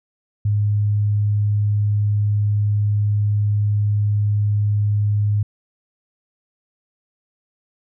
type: tone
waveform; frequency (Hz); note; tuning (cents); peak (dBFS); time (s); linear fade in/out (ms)
sine; 103.83; G#2; 0; -15; 0.45-5.43; 5
effects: none